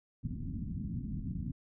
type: low-pass noise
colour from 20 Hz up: white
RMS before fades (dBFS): -38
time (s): 0.23-1.52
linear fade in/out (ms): 10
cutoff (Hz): 250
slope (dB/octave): 48
effects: none